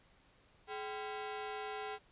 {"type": "ring-modulated tone", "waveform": "sawtooth", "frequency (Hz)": 600, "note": "D5", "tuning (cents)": 37, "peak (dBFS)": -33, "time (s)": [0.67, 1.99], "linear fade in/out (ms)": 50, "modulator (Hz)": 176, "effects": ["pink hiss -67 dBFS RMS until 2.11 s", "resampled to 8000 Hz"]}